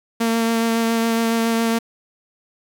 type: tone with vibrato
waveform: sawtooth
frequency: 228.4 Hz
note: A#3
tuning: 35 cents flat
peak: -13 dBFS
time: 0.2-1.79 s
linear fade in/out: 10 ms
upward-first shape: sine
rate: 7.2 Hz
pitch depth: 13 cents each way
effects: 8-bit